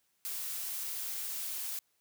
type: noise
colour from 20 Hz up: blue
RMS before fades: -38 dBFS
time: 0.25-1.79 s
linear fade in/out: 0 ms
effects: white hiss -75 dBFS RMS until 2 s + high-pass 60 Hz 12 dB/octave